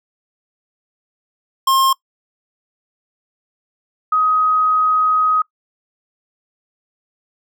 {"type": "tone pair in turn", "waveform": ["square", "sine"], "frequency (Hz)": [1066, 1258.6], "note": ["C6", "D#6"], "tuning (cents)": [32, 19], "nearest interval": "minor third", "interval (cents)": 287, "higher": "second", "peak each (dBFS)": [-12, -12], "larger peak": "neither", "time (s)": [[1.67, 1.93], [4.12, 5.42]], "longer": "second", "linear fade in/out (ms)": 5, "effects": ["noise-tail reverb RT60 0.1 s tail -23 dB re dry"]}